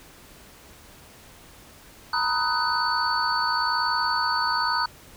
sine tone cluster, 927 / 988 / 1256 / 1494 / 4492 Hz, A#5 / B5 / D#6 / F#6 / C#8, -10 / 0 / +16 / +16 / +22 cents, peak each -28 / -29 / -27 / -28 / -28 dBFS, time 2.13-4.86 s, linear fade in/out 5 ms, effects pink hiss -49 dBFS RMS until 5.16 s

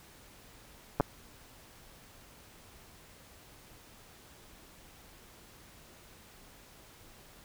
clicks, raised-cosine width 1 ms, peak -12 dBFS, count 2, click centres 1 / 1.007 s, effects pink hiss -56 dBFS RMS until 7.44 s

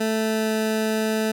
20% pulse tone with pitch glide, 220 to 218.6 Hz, A3 to A3, 0 to -11 cents, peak -16 dBFS, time 0-1.32 s, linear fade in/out 10 ms, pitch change -11 cents, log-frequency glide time 0.14-0.52 s, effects none

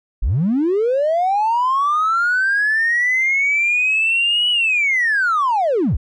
triangle linear two-way sweep, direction up then down, 32.7 to 2960 to 32.7 Hz, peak -11 dBFS, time 0.22-5.97 s, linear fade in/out 10 ms, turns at 4.5 s, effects tanh soft clip ceiling -11 dBFS + resampled to 22050 Hz

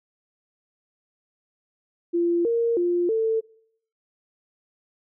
sine tone with pitch steps, 343.4 / 464.9 / 350.2 / 445.9 Hz, F4 / A#4 / F4 / A4, -29 / -5 / +5 / +23 cents, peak -19 dBFS, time 2.13-3.41 s, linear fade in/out 20 ms, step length 320 ms, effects noise-tail reverb RT60 0.6 s tail -21 dB re dry

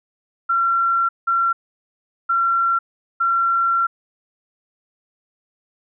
sine tone bursts at uneven times, 1364 Hz, F6, 41 cents flat, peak -15 dBFS, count 4, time 0.49-1.09 / 1.27-1.53 / 2.29-2.79 / 3.2-3.87 s, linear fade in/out 10 ms, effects none

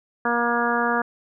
harmonic tone, 237.4 Hz, A#3, 32 cents sharp, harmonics 1 / 2 / 3 / 4 / 5 / 6 / 7, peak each -27 / -27 / -27 / -27 / -27 / -27 / -27 dBFS, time 0.25-1.02 s, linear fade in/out 5 ms, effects none

